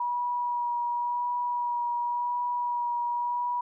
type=tone with vibrato; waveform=sine; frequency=965 Hz; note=B5; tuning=40 cents flat; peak=-26 dBFS; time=0-3.61 s; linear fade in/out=5 ms; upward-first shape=sine; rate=0.92 Hz; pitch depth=13 cents each way; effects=none